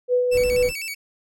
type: tone with tremolo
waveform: sine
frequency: 495.4 Hz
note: B4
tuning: 5 cents sharp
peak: -15 dBFS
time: 0.08-0.71 s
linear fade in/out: 50 ms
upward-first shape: sine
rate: 4.2 Hz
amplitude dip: 35%
type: tone with vibrato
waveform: sawtooth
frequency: 2446 Hz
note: D#7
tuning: 30 cents flat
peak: -25 dBFS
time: 0.31-0.95 s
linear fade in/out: 20 ms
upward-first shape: square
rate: 7.9 Hz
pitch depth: 140 cents each way
type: noise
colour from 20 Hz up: brown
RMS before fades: -32 dBFS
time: 0.31-0.74 s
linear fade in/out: 50 ms
effects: none